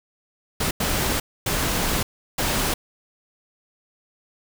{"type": "noise bursts at uneven times", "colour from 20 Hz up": "pink", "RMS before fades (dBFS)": -23, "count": 4, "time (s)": [[0.6, 0.71], [0.8, 1.2], [1.46, 2.03], [2.38, 2.74]], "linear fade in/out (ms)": 5, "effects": []}